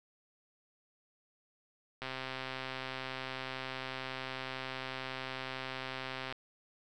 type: click train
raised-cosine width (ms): 0.3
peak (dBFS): -23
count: 565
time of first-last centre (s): 2.02-6.325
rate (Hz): 131
effects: none